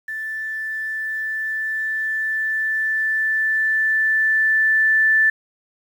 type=tone with level ramp; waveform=sine; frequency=1760 Hz; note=A6; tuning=in tune; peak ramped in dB=-25 to -12 dBFS; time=0.08-5.3 s; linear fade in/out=5 ms; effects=8-bit